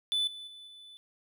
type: tone with level steps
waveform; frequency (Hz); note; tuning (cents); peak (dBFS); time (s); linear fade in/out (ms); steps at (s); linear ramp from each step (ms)
triangle; 3494; A7; -13; -25 / -40 / -45 / -47; 0.12-0.97; 0; 0.27 / 0.47 / 0.67; 5
effects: none